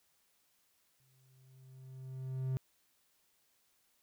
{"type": "tone with exponential growth", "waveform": "triangle", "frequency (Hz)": 130.81, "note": "C3", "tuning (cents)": 0, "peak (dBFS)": -29, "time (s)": [1, 2.57], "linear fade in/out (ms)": 0, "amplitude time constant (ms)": 340, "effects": ["white hiss -74 dBFS RMS until 4.02 s"]}